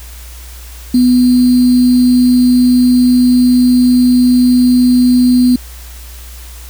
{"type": "tone with sample-and-hold", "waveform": "sine", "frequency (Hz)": 248.8, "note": "B3", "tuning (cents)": 13, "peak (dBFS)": -5, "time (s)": [0.94, 5.56], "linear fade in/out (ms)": 5, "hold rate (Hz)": 4410, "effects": ["added 60 Hz sine -29 dBFS peak until 6.69 s", "white hiss -36 dBFS RMS until 6.69 s"]}